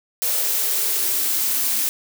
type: noise with high-pass filter sweep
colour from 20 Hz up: blue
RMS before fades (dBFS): -21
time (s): 0.22-1.89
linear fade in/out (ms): 0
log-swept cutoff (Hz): 520 to 230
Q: 4.8
effects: none